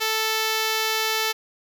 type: tone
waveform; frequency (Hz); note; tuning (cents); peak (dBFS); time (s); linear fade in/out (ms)
5% pulse; 440; A4; 0; -10; 0-1.33; 20
effects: none